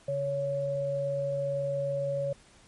sine tone pair together, 140.68 / 559 Hz, C#3 / C#5, +26 / +14 cents, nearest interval 2 octaves, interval 2388 cents, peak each -35 / -28 dBFS, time 0.08-2.33 s, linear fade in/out 5 ms, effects pink hiss -58 dBFS RMS until 2.67 s + MP3 48 kbps

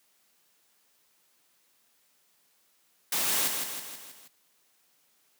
white noise with echo, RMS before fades -28 dBFS, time 3.12-3.48 s, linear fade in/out 5 ms, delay 160 ms, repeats 5, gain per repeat -5 dB, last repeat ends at 4.28 s, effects white hiss -68 dBFS RMS until 5.39 s + high-pass 150 Hz 12 dB/octave

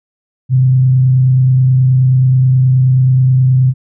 sine tone with frequency modulation, 129.3 Hz, C3, 20 cents flat, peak -6 dBFS, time 0.49-3.74 s, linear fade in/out 50 ms, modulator 29.4 Hz, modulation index 0.21, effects none

